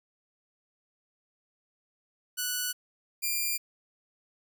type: tone pair in turn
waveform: 5% pulse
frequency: 1480 / 2390 Hz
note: F#6 / D7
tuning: 0 / +30 cents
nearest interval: minor sixth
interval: 830 cents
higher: second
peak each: -18 dBFS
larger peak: neither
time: 2.37-2.73 / 3.22-3.58 s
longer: neither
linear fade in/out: 20 ms
effects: none